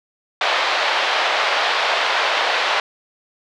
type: band-pass noise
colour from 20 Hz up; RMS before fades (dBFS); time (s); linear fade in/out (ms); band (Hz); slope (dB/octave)
pink; -19; 0.41-2.8; 2; 590 to 4100; 24
effects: none

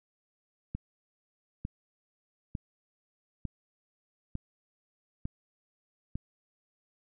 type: click train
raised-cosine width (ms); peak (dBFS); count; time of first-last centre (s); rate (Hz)
5; -22; 7; 0.75-6.155; 1.11
effects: none

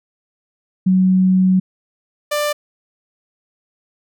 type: tone pair in turn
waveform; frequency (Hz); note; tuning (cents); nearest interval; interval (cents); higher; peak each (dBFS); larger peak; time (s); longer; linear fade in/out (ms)
sine / sawtooth; 186.4 / 591.8; F#3 / D5; +13 / +13; octave + minor sixth; 2000; second; -10 / -13; first; 0.86-1.6 / 2.31-2.53; first; 10
effects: none

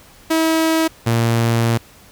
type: tone pair in turn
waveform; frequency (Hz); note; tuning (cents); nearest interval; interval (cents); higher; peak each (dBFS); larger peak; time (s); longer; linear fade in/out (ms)
sawtooth; 322.3 / 115.94; E4 / A#2; -39 / -9; octave + tritone; 1770; first; -10; neither; 0.3-0.88 / 1.06-1.78; second; 10
effects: pink hiss -46 dBFS RMS until 2.11 s

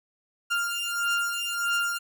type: beating tone pair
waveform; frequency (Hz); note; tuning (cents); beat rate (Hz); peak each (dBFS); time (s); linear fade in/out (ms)
30% pulse; 1396.9 / 1398.5; F6 / F6; 0 / +2; 1.6; -26; 0.5-1.99; 20
effects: none

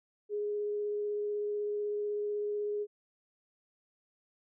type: tone with vibrato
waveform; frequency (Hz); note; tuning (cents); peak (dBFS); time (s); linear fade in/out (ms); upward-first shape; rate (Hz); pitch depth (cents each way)
sine; 415.3; G#4; 0; -31; 0.29-2.87; 50; sine; 16; 8
effects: none

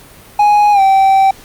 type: tone with pitch glide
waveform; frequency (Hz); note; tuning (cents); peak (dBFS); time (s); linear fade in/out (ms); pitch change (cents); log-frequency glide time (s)
triangle; 830.6 to 775; G#5 to G5; 0 to -20; -4; 0.39-1.31; 5; -120; 0.72-0.81
effects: pink hiss -39 dBFS RMS until 1.44 s + Opus 48 kbps

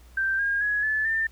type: tone with pitch steps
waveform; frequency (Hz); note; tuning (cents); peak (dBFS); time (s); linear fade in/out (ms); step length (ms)
sine; 1568 / 1621.4 / 1676.7 / 1733.8 / 1792.9; G6 / G#6 / G#6 / A6 / A6; 0 / -42 / +16 / -26 / +32; -22; 0.17-1.27; 5; 220
effects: added 60 Hz sine -48 dBFS peak until 1.31 s + pink hiss -58 dBFS RMS until 1.31 s

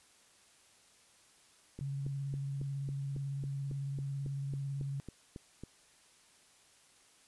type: click train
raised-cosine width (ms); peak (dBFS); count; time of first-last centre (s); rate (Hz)
3; -31; 15; 1.79-5.636; 3.64
type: tone with vibrato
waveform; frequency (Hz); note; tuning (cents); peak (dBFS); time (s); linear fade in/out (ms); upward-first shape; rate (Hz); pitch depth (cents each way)
sine; 138.59; C#3; 0; -35; 1.81-5; 0; square; 18; 18
effects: white hiss -64 dBFS RMS until 7.27 s + resampled to 24000 Hz

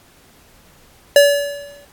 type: tone with exponential decay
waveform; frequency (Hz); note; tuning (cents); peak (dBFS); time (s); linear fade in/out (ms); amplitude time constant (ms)
square; 572; D5; -46; -5; 1.16-1.85; 2; 150
effects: pink hiss -50 dBFS RMS until 1.92 s + AAC 64 kbps

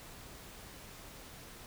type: silence
effects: pink hiss -51 dBFS RMS until 1.66 s

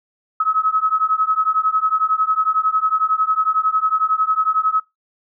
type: beating tone pair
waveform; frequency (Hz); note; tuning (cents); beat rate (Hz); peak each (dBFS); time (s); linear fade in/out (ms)
sine; 1278 / 1289; D#6 / E6; +46 / -39; 11; -18; 0.4-4.8; 5
effects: noise-tail reverb RT60 0.2 s tail -23 dB re dry

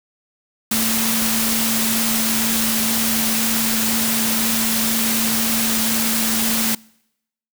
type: tone in noise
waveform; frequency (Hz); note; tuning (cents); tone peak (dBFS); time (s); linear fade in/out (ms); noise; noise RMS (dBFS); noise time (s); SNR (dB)
sine; 224.5; A3; +35; -22; 0.71-6.75; 5; white; -20; 0.71-6.75; -5
effects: noise-tail reverb RT60 0.8 s tail -25 dB re dry

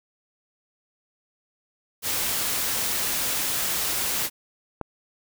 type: noise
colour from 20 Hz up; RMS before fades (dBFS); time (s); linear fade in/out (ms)
white; -26; 2.02-4.3; 50
type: click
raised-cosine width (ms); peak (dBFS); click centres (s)
1; -16; 4.813
effects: none

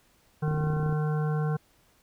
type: harmonic tone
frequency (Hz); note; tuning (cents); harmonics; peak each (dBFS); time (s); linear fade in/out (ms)
152.4; D#3; -36; 1 / 3 / 5 / 7 / 9 / 10; -25 / -35 / -39 / -42 / -44 / -45; 0.42-1.57; 10
type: click train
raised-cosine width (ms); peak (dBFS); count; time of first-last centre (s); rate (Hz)
3; -24; 15; 0.48-0.926; 31.4
effects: pink hiss -64 dBFS RMS until 2.02 s

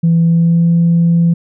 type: tone with pitch glide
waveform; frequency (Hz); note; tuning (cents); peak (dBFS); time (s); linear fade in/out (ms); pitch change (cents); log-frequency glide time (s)
sine; 166.5 to 168.92; E3 to E3; +18 to +43; -6; 0.03-1.34; 10; +25; 0.22-0.69
effects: tanh soft clip ceiling -4 dBFS

